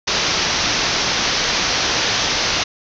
white low-pass noise, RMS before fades -19 dBFS, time 0.07-2.64 s, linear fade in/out 10 ms, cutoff 6200 Hz, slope 96 dB/octave, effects none

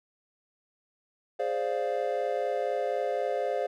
triangle chord, D half-diminished seventh, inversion second, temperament equal, 415.3 / 523.3 / 587.3 / 698.5 Hz, Ab4 / C5 / D5 / F5, 0 / 0 / 0 / 0 cents, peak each -32 / -29 / -31 / -31 dBFS, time 1.39-3.67 s, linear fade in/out 10 ms, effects none

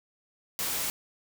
white noise, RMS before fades -31 dBFS, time 0.59-0.9 s, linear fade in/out 0 ms, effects none

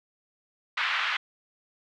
pink band-pass noise, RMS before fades -28 dBFS, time 0.77-1.17 s, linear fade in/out 5 ms, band 1200 to 3200 Hz, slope 24 dB/octave, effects none

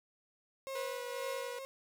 35% pulse tone with tremolo, 537 Hz, C5, 45 cents sharp, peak -35 dBFS, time 0.67-1.65 s, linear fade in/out 0 ms, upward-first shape triangle, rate 2 Hz, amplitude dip 70%
sawtooth tone with pitch glide, 490.6 to 486.9 Hz, B4 to B4, -12 to -25 cents, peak -37 dBFS, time 0.75-1.59 s, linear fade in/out 5 ms, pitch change -13 cents, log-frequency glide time 0.96-1.06 s
effects 12-bit

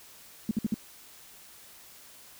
sine tone bursts, 217.1 Hz, A3, 23 cents flat, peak -23 dBFS, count 4, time 0.49-0.742 s, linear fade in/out 2 ms, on 21 ms, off 56 ms, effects white hiss -52 dBFS RMS until 2.39 s

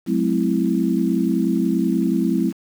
sine chord, F# half-diminished seventh, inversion none, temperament equal with one note detuned, 185 / 215.5 / 261.6 / 329.6 Hz, F#3 / A3 / C4 / E4, 0 / -36 / 0 / 0 cents, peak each -22 dBFS, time 0.06-2.53 s, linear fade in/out 50 ms, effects 7-bit

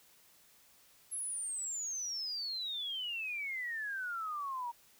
sine exponential sweep, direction down, 11175 to 932.3 Hz, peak -36 dBFS, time 1.11-4.72 s, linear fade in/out 20 ms, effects white hiss -64 dBFS RMS until 4.99 s

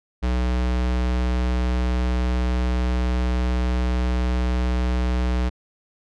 square tone, 61.74 Hz, B1, in tune, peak -20 dBFS, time 0.22-5.5 s, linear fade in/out 20 ms, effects low-pass 5000 Hz 12 dB/octave

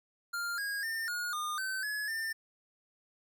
square tone with pitch steps, 1399 / 1638 / 1807 / 1439 / 1216 / 1536 / 1697 / 1796 Hz, F6 / G#6 / A6 / F#6 / D#6 / G6 / G#6 / A6, +3 / -24 / +46 / -49 / -40 / -36 / +37 / +35 cents, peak -34 dBFS, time 0.33-2.33 s, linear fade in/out 10 ms, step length 250 ms, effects none

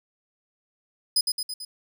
sawtooth tone with echo, 5010 Hz, D#8, 11 cents sharp, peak -16 dBFS, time 1.16-1.21 s, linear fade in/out 5 ms, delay 110 ms, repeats 4, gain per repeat -4 dB, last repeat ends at 1.65 s, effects none

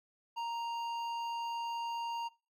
sine tone with hard clipping, 932.3 Hz, A#5, in tune, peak -37 dBFS, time 0.36-2.29 s, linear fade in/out 20 ms, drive 10 dB, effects noise-tail reverb RT60 0.3 s tail -22 dB re dry + AAC 64 kbps

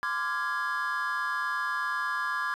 triangle chord, D half-diminished seventh, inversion third, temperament equal with one note detuned, 1026.7 / 1174.7 / 1396.9 / 1661.2 Hz, C6 / D6 / F6 / Ab6, -33 / 0 / 0 / 0 cents, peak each -32 / -31 / -34 / -29 dBFS, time 0.03-2.54 s, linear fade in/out 0 ms, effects tanh soft clip ceiling -19 dBFS

